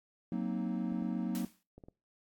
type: chord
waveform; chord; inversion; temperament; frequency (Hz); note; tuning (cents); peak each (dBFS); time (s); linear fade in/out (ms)
triangle; C half-diminished seventh; second; equal; 185 / 233.1 / 261.6 / 311.1; Gb3 / Bb3 / C4 / Eb4; 0 / 0 / 0 / 0; -34 / -34 / -39 / -39; 0.32-1.45; 2
type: clicks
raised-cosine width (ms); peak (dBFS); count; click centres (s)
2; -38; 5; 0.923 / 1.022 / 1.78 / 1.838 / 1.885
type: noise with exponential decay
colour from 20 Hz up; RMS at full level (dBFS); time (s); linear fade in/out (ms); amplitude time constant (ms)
white; -42; 1.35-1.63; 0; 60
effects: noise-tail reverb RT60 0.3 s tail -23 dB re dry + AAC 64 kbps